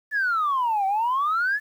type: exponential two-way sweep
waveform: sine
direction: down then up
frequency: 1758 to 760 to 1758 Hz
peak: -19 dBFS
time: 0.11-1.6 s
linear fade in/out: 50 ms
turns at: 0.86 s
effects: tanh soft clip ceiling -17 dBFS + 9-bit